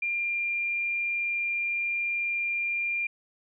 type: tone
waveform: sine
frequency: 2393 Hz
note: D7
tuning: 32 cents sharp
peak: -26 dBFS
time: 0.02-3.07 s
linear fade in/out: 5 ms
effects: none